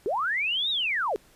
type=linear two-way sweep; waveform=sine; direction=up then down; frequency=349.2 to 3854 to 349.2 Hz; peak=-24 dBFS; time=0.06-1.16 s; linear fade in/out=0 ms; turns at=0.7 s; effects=pink hiss -58 dBFS RMS until 1.35 s + resampled to 32000 Hz